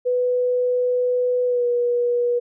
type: tone with pitch glide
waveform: sine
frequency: 496.1 to 483.1 Hz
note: B4 to B4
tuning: +8 to -38 cents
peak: -17 dBFS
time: 0.05-2.4 s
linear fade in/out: 20 ms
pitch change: -46 cents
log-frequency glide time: 1.46-1.66 s
effects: none